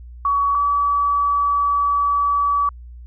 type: tone pair in turn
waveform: sine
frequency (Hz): 1129 / 1145.4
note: C#6 / D6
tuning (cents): +31 / -44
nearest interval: unison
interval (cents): 25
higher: second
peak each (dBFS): -15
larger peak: neither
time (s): 0.25-0.55 / 0.55-2.69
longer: second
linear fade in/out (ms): 2
effects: added 60 Hz sine -35 dBFS peak until 3.06 s